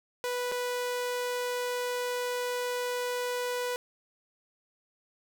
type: tone with dropouts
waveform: sawtooth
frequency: 492.6 Hz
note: B4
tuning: 5 cents flat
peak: -26 dBFS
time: 0.24-3.76 s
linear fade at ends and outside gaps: 0 ms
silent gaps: 0.516-0.521 s
effects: none